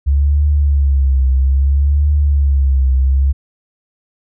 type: tone with vibrato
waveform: sine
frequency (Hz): 69.3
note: C#2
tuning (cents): 0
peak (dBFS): -9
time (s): 0.06-3.33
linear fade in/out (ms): 20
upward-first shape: triangle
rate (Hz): 0.61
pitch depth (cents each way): 110
effects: none